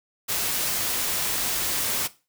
white noise, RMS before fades -26 dBFS, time 0.28-2.08 s, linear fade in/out 20 ms, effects noise-tail reverb RT60 0.3 s tail -17 dB re dry

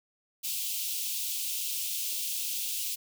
white high-pass noise, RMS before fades -33 dBFS, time 0.43-2.96 s, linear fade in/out 20 ms, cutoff 2600 Hz, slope 48 dB/octave, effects none

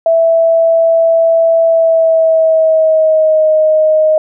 sine tone with pitch glide, 659.3 to 623.4 Hz, E5 to D#5, 0 to +3 cents, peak -6 dBFS, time 0.06-4.18 s, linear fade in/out 2 ms, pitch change -97 cents, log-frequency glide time 1.66-3.49 s, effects none

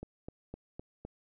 click train, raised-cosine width 2 ms, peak -28 dBFS, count 5, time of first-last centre 0.03-1.05 s, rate 3.92 Hz, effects none

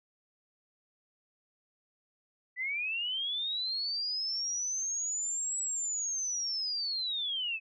sine linear two-way sweep, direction up then down, 1956 to 7820 to 2533 Hz, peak -31 dBFS, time 2.56-7.6 s, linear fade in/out 50 ms, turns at 5.6 s, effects none

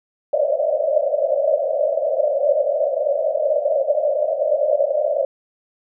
pink band-pass noise, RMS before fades -19 dBFS, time 0.33-5.25 s, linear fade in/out 2 ms, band 550 to 630 Hz, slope 96 dB/octave, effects none

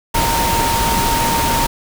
sine tone in noise, 923 Hz, A#5, 17 cents flat, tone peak -17 dBFS, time 0.14-1.67 s, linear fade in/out 10 ms, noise pink, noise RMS -18 dBFS, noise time 0.14-1.67 s, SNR -2 dB, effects none

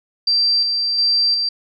sine tone with tremolo, 4700 Hz, D8, 1 cent sharp, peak -13 dBFS, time 0.27-1.49 s, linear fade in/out 5 ms, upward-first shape square, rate 1.4 Hz, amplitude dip 35%, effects none

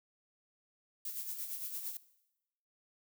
violet noise with tremolo, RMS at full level -39 dBFS, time 1.05-1.97 s, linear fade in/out 2 ms, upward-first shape sine, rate 8.8 Hz, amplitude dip 55%, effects noise-tail reverb RT60 0.9 s tail -18 dB re dry

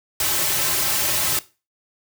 white noise with comb filter, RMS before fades -21 dBFS, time 0.2-1.39 s, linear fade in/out 2 ms, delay 4.2 ms, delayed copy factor -1, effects noise-tail reverb RT60 0.3 s tail -18 dB re dry

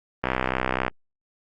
click train, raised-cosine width 0.5 ms, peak -7 dBFS, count 42, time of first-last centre 0.24-0.881 s, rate 64 Hz, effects Opus 32 kbps

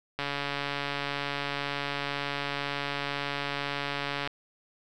click train, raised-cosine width 0.3 ms, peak -15 dBFS, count 581, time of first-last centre 0.19-4.275 s, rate 142 Hz, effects none

